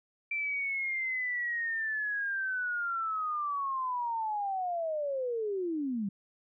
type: linear sweep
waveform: sine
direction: down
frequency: 2349 to 188.7 Hz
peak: -30 dBFS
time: 0.31-6.09 s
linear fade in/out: 5 ms
effects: none